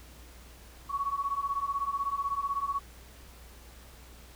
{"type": "beating tone pair", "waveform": "sine", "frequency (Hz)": [1108.7, 1124.7], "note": ["C#6", "C#6"], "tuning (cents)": [0, 25], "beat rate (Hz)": 16, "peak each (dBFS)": [-33, -31], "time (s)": [0.89, 2.8], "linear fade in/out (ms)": 20, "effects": ["added 60 Hz sine -51 dBFS peak until 4.35 s", "pink hiss -54 dBFS RMS until 4.35 s"]}